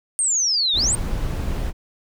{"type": "exponential two-way sweep", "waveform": "sine", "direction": "down then up", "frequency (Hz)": [8880, 3520, 8880], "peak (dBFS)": -17, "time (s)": [0.19, 0.95], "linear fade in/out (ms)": 0, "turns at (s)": 0.75}
{"type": "noise", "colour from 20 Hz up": "brown", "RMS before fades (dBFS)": -24, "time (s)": [0.73, 1.73], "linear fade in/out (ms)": 50}
{"effects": []}